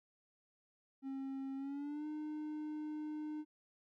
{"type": "tone with pitch glide", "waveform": "triangle", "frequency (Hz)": [269.5, 304.3], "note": ["C#4", "D#4"], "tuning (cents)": [-49, -38], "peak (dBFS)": -38, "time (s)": [1.02, 3.45], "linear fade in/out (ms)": 50, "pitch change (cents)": 211, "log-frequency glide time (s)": [1.56, 2.07], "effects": []}